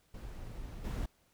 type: noise with level steps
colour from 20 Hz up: brown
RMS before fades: -44 / -36 dBFS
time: 0.14-1.06 s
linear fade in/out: 5 ms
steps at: 0.84 s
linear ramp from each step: 10 ms
effects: pink hiss -71 dBFS RMS until 1.33 s